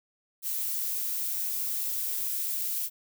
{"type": "noise with high-pass filter sweep", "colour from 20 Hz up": "violet", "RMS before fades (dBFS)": -31, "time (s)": [0.42, 2.9], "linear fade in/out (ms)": 50, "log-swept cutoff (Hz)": [210, 2300], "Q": 0.96, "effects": []}